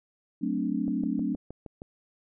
sine chord, D dominant seventh, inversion first, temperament equal, 185 / 220 / 261.6 / 293.7 Hz, F#3 / A3 / C4 / D4, 0 / 0 / 0 / 0 cents, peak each -33 / -31 / -31 / -31 dBFS, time 0.41-1.36 s, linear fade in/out 20 ms
click train, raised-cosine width 2 ms, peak -27 dBFS, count 7, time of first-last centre 0.88-1.819 s, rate 6.39 Hz
effects none

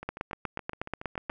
two click trains, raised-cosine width 0.5 ms, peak -16 / -24 dBFS, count 11 / 10, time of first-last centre 0.09-1.299 / 0.03-1.296 s, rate 8.27 / 7.11 Hz, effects none

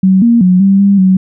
sine tone with pitch steps, 189.1 / 234.4 / 182.6 / 195.4 / 199.1 / 187.7 Hz, F#3 / A#3 / F#3 / G3 / G3 / F#3, +38 / +10 / -23 / -5 / +27 / +25 cents, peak -4 dBFS, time 0.03-1.17 s, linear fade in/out 5 ms, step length 190 ms, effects none

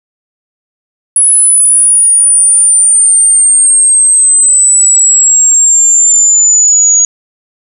sine exponential sweep, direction down, 10230 to 6730 Hz, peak -3 dBFS, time 1.16-7.05 s, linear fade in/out 2 ms, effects none

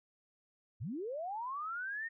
sine linear sweep, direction up, 82.41 to 1868 Hz, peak -37 dBFS, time 0.8-2.09 s, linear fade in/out 20 ms, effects none

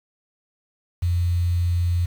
sine tone with quantisation, 87.31 Hz, F2, in tune, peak -18 dBFS, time 1.02-2.06 s, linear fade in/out 10 ms, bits 7, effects none

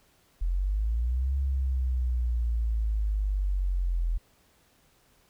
sine linear two-way sweep, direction up then down, 41.2 to 68.5 to 41.2 Hz, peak -24 dBFS, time 0.41-4.18 s, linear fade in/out 10 ms, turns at 1.36 s, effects pink hiss -64 dBFS RMS until 5.29 s

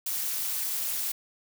blue noise with amplitude modulation, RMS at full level -27 dBFS, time 0.06-1.12 s, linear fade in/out 5 ms, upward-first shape sine, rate 285 Hz, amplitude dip 80%, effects none

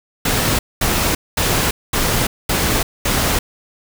pink noise bursts, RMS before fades -17 dBFS, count 6, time 0.25-3.39 s, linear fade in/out 5 ms, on 340 ms, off 220 ms, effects none

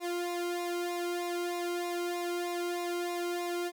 sawtooth tone with flanger, 349.6 Hz, F4, 2 cents sharp, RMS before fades -34 dBFS, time 0-3.72 s, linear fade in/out 50 ms, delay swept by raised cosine 0.63 to 1.16 ms, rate 3.2 Hz, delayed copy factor -0.85, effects none

